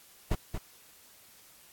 brown noise with echo, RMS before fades -26 dBFS, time 0.31-0.35 s, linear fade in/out 5 ms, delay 230 ms, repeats 1, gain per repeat -7 dB, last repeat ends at 0.58 s, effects white hiss -57 dBFS RMS until 1.72 s + AAC 64 kbps

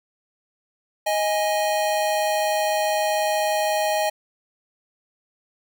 square tone pair together, 626.8 / 826 Hz, D#5 / G#5, +13 / -10 cents, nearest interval perfect fourth, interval 477 cents, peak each -23 / -24 dBFS, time 1.06-4.1 s, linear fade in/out 10 ms, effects none

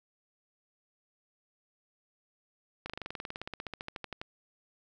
slowing click train, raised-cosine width 0.3 ms, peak -22 dBFS, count 24, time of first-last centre 2.86-4.215 s, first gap 37 ms, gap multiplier 1.04, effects none

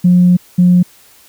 sine tone bursts at uneven times, 178.6 Hz, F3, 39 cents sharp, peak -4 dBFS, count 2, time 0.04-0.37 / 0.58-0.83 s, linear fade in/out 10 ms, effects tanh soft clip ceiling 0 dBFS + white hiss -45 dBFS RMS until 1.28 s

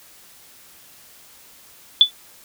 sine tone with exponential decay, 3471 Hz, A7, 24 cents flat, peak -3 dBFS, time 2.01-2.11 s, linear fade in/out 1 ms, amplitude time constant 20 ms, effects white hiss -48 dBFS RMS until 2.44 s

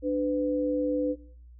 sine tone pair together, 295.4 / 503 Hz, D4 / B4, +10 / +32 cents, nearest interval major sixth, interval 922 cents, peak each -27 dBFS, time 0.02-1.16 s, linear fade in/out 50 ms, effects noise-tail reverb RT60 0.6 s tail -20 dB re dry + added 60 Hz sine -47 dBFS peak until 1.59 s

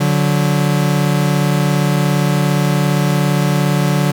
40% pulse tone pair together, 145.1 / 182.47 Hz, D3 / F#3, -21 / -24 cents, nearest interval major third, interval 397 cents, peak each -13 / -16 dBFS, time 0-4.12 s, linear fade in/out 10 ms, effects none

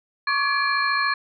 sine tone cluster, 1109 / 1163 / 1696 / 2358 / 4219 Hz, C#6 / D6 / G#6 / D7 / C8, 0 / -17 / +36 / +6 / +14 cents, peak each -24 / -29 / -23 / -29 / -29 dBFS, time 0.27-1.14 s, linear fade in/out 5 ms, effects none

